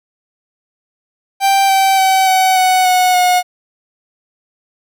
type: tone with pitch steps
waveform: 45% pulse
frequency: 784 / 773.7 / 763.4 / 753.4 / 743.4 / 733.6 / 723.9 Hz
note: G5 / G5 / G5 / F#5 / F#5 / F#5 / F#5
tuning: 0 / -23 / -46 / +31 / +8 / -15 / -38 cents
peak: -9 dBFS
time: 1.4-3.43 s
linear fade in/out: 50 ms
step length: 290 ms
effects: none